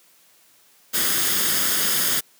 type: noise with comb filter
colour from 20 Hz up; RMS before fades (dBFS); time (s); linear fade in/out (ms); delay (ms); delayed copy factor
white; -21; 0.93-2.21; 20; 0.6; +0.55
effects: white hiss -56 dBFS RMS until 2.39 s + high-pass 150 Hz 12 dB/octave